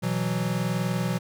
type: chord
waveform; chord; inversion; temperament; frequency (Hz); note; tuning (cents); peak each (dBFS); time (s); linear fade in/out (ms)
square; B suspended fourth; none; equal; 123.47 / 164.81 / 185; B2 / E3 / F#3; 0 / 0 / 0; -30 / -30 / -29; 0.02-1.19; 20
effects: none